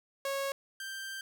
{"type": "tone pair in turn", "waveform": "sawtooth", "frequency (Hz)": [550, 1571.9], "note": ["C#5", "G6"], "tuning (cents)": [-14, 4], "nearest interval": "octave + tritone", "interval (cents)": 1818, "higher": "second", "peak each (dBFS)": [-28, -35], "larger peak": "first", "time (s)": [[0.25, 0.52], [0.8, 1.21]], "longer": "second", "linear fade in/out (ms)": 2, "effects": []}